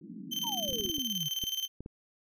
pink band-pass noise, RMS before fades -44 dBFS, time 0.01-0.89 s, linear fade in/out 5 ms, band 180 to 290 Hz, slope 48 dB/octave
35% pulse tone with tremolo, 3104 Hz, G7, 18 cents flat, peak -28 dBFS, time 0.31-1.68 s, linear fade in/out 20 ms, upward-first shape square, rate 19 Hz, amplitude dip 65%
sine exponential sweep, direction down, 1000 to 138.59 Hz, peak -37 dBFS, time 0.43-1.29 s, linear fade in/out 20 ms
clicks, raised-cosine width 3 ms, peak -29 dBFS, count 9, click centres 0.692 / 0.728 / 0.8 / 0.853 / 0.899 / 0.983 / 1.438 / 1.806 / 1.861 s
effects none

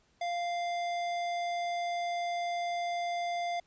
sine tone with tanh clipping, 696 Hz, F5, 6 cents flat, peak -33 dBFS, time 0.21-3.6 s, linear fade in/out 5 ms, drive 17 dB, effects pink hiss -69 dBFS RMS until 3.66 s + resampled to 16000 Hz

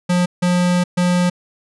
square tone bursts at uneven times, 178.1 Hz, F3, 34 cents sharp, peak -14 dBFS, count 3, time 0.09-0.26 / 0.42-0.84 / 0.97-1.3 s, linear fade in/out 10 ms, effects resampled to 24000 Hz

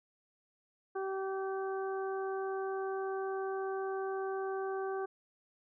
harmonic tone, 385.2 Hz, G4, 30 cents flat, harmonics 1 / 2 / 3 / 4, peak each -35 / -41 / -45 / -47 dBFS, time 0.95-5.06 s, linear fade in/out 10 ms, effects none

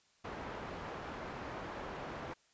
white low-pass noise, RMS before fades -44 dBFS, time 0.24-2.34 s, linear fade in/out 10 ms, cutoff 1100 Hz, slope 12 dB/octave, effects white hiss -70 dBFS RMS until 2.53 s + resampled to 16000 Hz

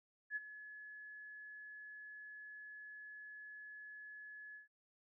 sine tone with ADSR envelope, 1703 Hz, G#6, 43 cents sharp, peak -36 dBFS, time 0.3-4.68 s, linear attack 60 ms, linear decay 28 ms, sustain -14 dB, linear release 130 ms, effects none

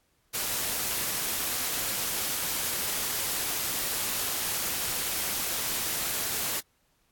white noise, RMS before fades -30 dBFS, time 0.33-6.61 s, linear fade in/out 20 ms, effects pink hiss -70 dBFS RMS until 7.11 s + AAC 64 kbps

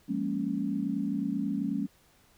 sine chord, Bb minor seventh, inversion second, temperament equal with one note detuned, 174.61 / 205.1 / 233.1 / 277.2 Hz, F3 / Ab3 / Bb3 / Db4, 0 / -21 / 0 / 0 cents, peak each -37 / -32 / -35 / -32 dBFS, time 0.08-1.87 s, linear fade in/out 20 ms, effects pink hiss -63 dBFS RMS until 2.37 s

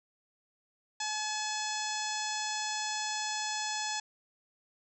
harmonic tone with a mistuned harmonic, 855 Hz, A5, 50 cents flat, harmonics 1 / 2 / 3 / 4 / 5 / 6 / 7 / 8 / 9, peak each -37 / -40 / -43 / -42 / -43 / -41 / -43 / -42 / -44 dBFS, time 1-4 s, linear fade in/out 5 ms, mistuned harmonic 7, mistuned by +22 cents, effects none

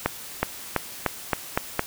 accelerating click train, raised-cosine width 0.5 ms, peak -5 dBFS, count 7, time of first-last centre 0.06-1.794 s, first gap 370 ms, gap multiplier 0.9, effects white hiss -39 dBFS RMS until 1.86 s

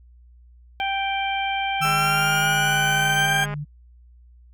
harmonic tone, 784 Hz, G5, in tune, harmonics 1 / 2 / 3 / 4, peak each -24 / -32 / -28 / -31 dBFS, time 0.8-3.44 s, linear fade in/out 0 ms
sine tone with pitch glide, 152.6 to 147.49 Hz, D#3 to D3, -33 to +8 cents, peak -27 dBFS, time 1.8-3.65 s, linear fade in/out 20 ms, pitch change -59 cents, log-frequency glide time 2.48-2.69 s
35% pulse linear sweep, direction up, 1325 to 1611 Hz, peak -19 dBFS, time 1.81-3.46 s, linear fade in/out 20 ms
click train, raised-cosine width 0.5 ms, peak -19 dBFS, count 349, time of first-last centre 1.85-3.539 s, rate 206 Hz
effects added 60 Hz sine -47 dBFS peak until 4.53 s

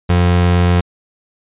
30% pulse tone, 88.2 Hz, F2, 18 cents sharp, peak -7 dBFS, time 0.09-0.81 s, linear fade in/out 10 ms, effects resampled to 8000 Hz

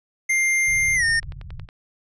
square tone with pitch glide, 2100 to 1828.2 Hz, C7 to A#6, +6 to -34 cents, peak -18 dBFS, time 0.29-1.2 s, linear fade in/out 10 ms, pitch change -240 cents, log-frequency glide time 0.95-1.04 s
pink low-pass noise, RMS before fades -35 dBFS, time 0.66-1.69 s, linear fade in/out 50 ms, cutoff 160 Hz, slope 96 dB/octave
click train, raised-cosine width 0.3 ms, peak -26 dBFS, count 6, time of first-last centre 1.23-1.689 s, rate 10.9 Hz
effects resampled to 24000 Hz

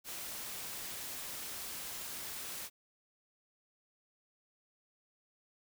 white noise, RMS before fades -43 dBFS, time 0.04-2.7 s, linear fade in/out 50 ms, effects none

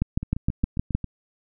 two click trains, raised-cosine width 5 ms, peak -17 / -9 dBFS, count 7 / 7, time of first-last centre 0.23-1.043 / 0.02-0.95 s, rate 7.38 / 6.45 Hz, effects none

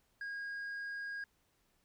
sine tone with tanh clipping, 1633 Hz, G#6, 30 cents flat, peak -40 dBFS, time 0.21-1.24 s, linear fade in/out 2 ms, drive 3 dB, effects pink hiss -75 dBFS RMS until 1.84 s

